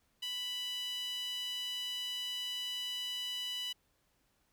sawtooth tone with high-pass filter, 989 Hz, B5, 2 cents sharp, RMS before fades -39 dBFS, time 0.22-3.73 s, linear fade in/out 10 ms, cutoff 3100 Hz, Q 6.3, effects pink hiss -75 dBFS RMS until 4.52 s

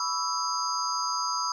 sine tone cluster, 990 / 1129 / 1317 / 4888 / 6360 Hz, B5 / C#6 / E6 / D#8 / G8, +4 / +31 / -2 / -32 / +24 cents, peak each -32 / -36 / -31 / -32 / -36 dBFS, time 0-1.52 s, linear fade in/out 2 ms, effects 10-bit

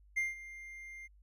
triangle tone with ADSR envelope, 2100 Hz, C7, 6 cents sharp, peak -27 dBFS, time 0.16-1.08 s, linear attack 17 ms, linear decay 170 ms, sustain -17 dB, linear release 26 ms, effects added 50 Hz sine -59 dBFS peak until 1.22 s

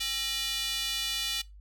square tone with high-pass filter, 267.6 Hz, C4, 39 cents sharp, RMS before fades -32 dBFS, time 0-1.42 s, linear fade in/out 10 ms, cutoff 3300 Hz, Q 2.3, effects noise-tail reverb RT60 0.2 s tail -21 dB re dry + added 50 Hz sine -47 dBFS peak until 1.6 s

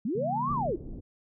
sine linear two-way sweep, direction up then down, 185 to 1198 to 300.7 Hz, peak -27 dBFS, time 0.05-0.76 s, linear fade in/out 5 ms, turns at 0.52 s
sine chord, C# diminished seventh, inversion none, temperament just, 138.59 / 166.31 / 199.57 / 239.5 Hz, C#3 / E3 / G3 / Bb3, 0 / +16 / +31 / +47 cents, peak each -37 / -40 / -42 / -37 dBFS, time 0.15-0.71 s, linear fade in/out 5 ms
pink low-pass noise, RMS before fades -40 dBFS, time 0.48-1.01 s, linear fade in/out 20 ms, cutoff 410 Hz, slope 24 dB/octave
effects none

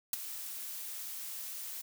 blue noise with ADSR envelope, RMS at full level -28 dBFS, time 0.13-1.82 s, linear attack 4 ms, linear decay 11 ms, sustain -14 dB, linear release 13 ms, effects none

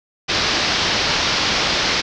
white low-pass noise, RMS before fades -19 dBFS, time 0.28-2.02 s, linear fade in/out 20 ms, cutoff 5500 Hz, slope 48 dB/octave, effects none

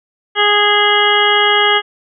harmonic tone with a mistuned harmonic, 413.8 Hz, G#4, 6 cents flat, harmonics 1 / 2 / 3 / 4 / 5 / 7 / 8, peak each -17 / -17 / -17 / -17 / -17 / -17 / -17 dBFS, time 0.35-1.82 s, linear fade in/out 50 ms, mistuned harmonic 8, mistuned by -23 cents, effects none

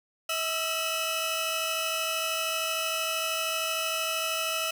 sawtooth tone cluster, 642 / 1337 / 2581 / 2970 Hz, E5 / E6 / E7 / F#7, -46 / +24 / -37 / +6 cents, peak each -30 dBFS, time 0.29-4.71 s, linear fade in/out 5 ms, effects none

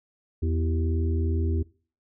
harmonic tone with a mistuned harmonic, 82.41 Hz, E2, in tune, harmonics 1 / 3 / 4 / 5, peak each -23 / -34 / -35 / -35 dBFS, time 0.42-1.63 s, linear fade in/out 10 ms, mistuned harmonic 5, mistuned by -95 cents, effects noise-tail reverb RT60 0.4 s tail -21 dB re dry

